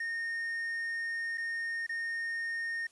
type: tone with dropouts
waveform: triangle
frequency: 1840 Hz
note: A#6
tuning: 23 cents flat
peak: -31 dBFS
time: 0-2.87 s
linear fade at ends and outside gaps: 5 ms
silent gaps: 1.375-1.379 / 1.866-1.892 s
effects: white hiss -64 dBFS RMS until 2.91 s + resampled to 24000 Hz